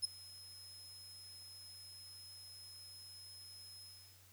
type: tone with ADSR envelope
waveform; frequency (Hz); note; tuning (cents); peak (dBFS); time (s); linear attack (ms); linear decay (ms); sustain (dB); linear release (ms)
35% pulse; 5140; E8; -45; -28; 0.02-4.23; 26; 10; -22; 400
effects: added 93 Hz sine -65 dBFS peak until 4.32 s + white hiss -65 dBFS RMS until 4.32 s